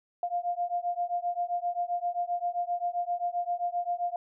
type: beating tone pair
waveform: sine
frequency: 698.5 / 706.1 Hz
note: F5 / F5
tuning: 0 / +19 cents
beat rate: 7.6 Hz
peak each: -31 dBFS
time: 0.23-4.16 s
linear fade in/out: 2 ms
effects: none